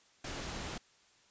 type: noise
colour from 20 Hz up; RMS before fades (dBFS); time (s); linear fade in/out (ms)
pink; -41; 0.24-0.78; 5
effects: white hiss -66 dBFS RMS until 1.3 s + resampled to 16000 Hz